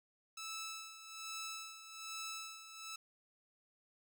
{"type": "tone with tremolo", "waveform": "10% pulse", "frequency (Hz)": 1312, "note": "E6", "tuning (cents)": -9, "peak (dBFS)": -34, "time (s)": [0.37, 2.96], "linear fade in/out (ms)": 5, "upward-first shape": "sine", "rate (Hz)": 1.2, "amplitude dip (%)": 70, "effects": []}